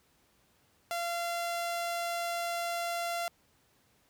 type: tone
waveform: sawtooth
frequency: 687 Hz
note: F5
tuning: 29 cents flat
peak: -28 dBFS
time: 0.91-3.28 s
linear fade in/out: 0 ms
effects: pink hiss -68 dBFS RMS until 4.09 s + high-pass 60 Hz 12 dB/octave